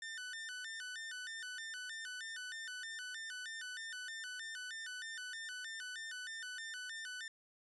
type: tone with vibrato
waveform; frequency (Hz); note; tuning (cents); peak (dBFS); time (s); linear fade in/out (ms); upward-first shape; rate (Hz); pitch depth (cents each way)
sawtooth; 1640; G#6; -22; -40; 0.02-7.28; 2; square; 3.2; 160
effects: resampled to 22050 Hz